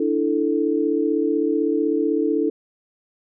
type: chord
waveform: sine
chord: D suspended second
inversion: none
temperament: equal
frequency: 293.7 / 329.6 / 440 Hz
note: D4 / E4 / A4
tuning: 0 / 0 / 0 cents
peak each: -22 dBFS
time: 0-2.5 s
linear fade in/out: 5 ms
effects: none